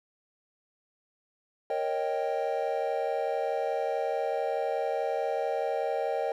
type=chord; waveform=triangle; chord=Eb dominant seventh; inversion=second; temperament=equal with one note detuned; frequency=466.2 / 550.9 / 622.3 / 784 Hz; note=Bb4 / Db5 / Eb5 / G5; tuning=0 / -11 / 0 / 0 cents; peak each=-31 dBFS; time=1.7-6.32 s; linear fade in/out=2 ms; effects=none

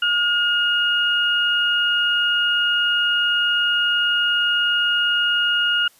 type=tone pair together; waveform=sine; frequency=1426.8 / 2858 Hz; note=F6 / F7; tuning=+37 / +39 cents; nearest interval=octave; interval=1202 cents; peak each=-19 dBFS; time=0.02-5.88 s; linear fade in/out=5 ms; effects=white hiss -54 dBFS RMS until 5.99 s + resampled to 32000 Hz

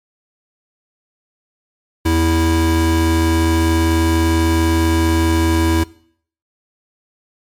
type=tone pair together; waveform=square; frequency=82.41 / 327.5 Hz; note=E2 / E4; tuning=0 / -11 cents; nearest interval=2 octaves; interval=2389 cents; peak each=-16 dBFS; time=2.05-5.84 s; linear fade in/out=10 ms; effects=noise-tail reverb RT60 0.6 s tail -21 dB re dry + MP3 64 kbps

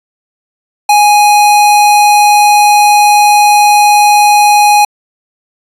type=tone; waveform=square; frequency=830.6 Hz; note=G#5; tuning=in tune; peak=-4 dBFS; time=0.89-4.85 s; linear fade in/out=5 ms; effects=resampled to 32000 Hz

